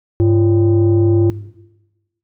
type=tone pair together; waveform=sine; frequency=101.6 / 342.2 Hz; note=G#2 / F4; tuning=-38 / -35 cents; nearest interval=octave + major sixth; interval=2103 cents; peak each=-10 / -11 dBFS; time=0.2-1.3 s; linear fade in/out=0 ms; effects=noise-tail reverb RT60 1.0 s tail -17 dB re dry + tanh soft clip ceiling -6 dBFS